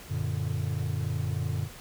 triangle chord, Gb augmented, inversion none, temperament equal with one note detuned, 93.36 / 116.54 / 146.83 Hz, Gb2 / Bb2 / D3, +16 / 0 / 0 cents, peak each -30 dBFS, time 0.08-1.69 s, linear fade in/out 50 ms, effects pink hiss -47 dBFS RMS until 1.8 s

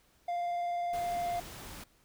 triangle tone with vibrato, 698.5 Hz, F5, in tune, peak -29 dBFS, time 0.28-1.4 s, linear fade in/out 5 ms, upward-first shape square, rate 20 Hz, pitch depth 13 cents each way
pink noise, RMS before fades -46 dBFS, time 0.93-1.84 s, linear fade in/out 5 ms
effects pink hiss -67 dBFS RMS until 2.04 s

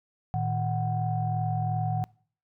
sine tone cluster, 112.6 / 155.4 / 742 Hz, A2 / D#3 / F#5, +40 / -2 / +5 cents, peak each -28 / -30 / -30 dBFS, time 0.34-2.04 s, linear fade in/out 0 ms, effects noise-tail reverb RT60 0.5 s tail -25 dB re dry + tanh soft clip ceiling -16 dBFS

